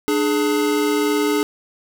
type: tone pair together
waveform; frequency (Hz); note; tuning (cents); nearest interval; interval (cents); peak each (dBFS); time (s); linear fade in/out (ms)
square; 297.4 / 420.6; D4 / G#4; +22 / +22; tritone; 600; -20; 0.08-1.43; 0
effects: none